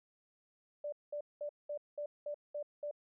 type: tone bursts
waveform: sine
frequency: 587.3 Hz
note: D5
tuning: in tune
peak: -37 dBFS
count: 8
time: 0.84-2.912 s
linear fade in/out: 5 ms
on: 84 ms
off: 200 ms
effects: none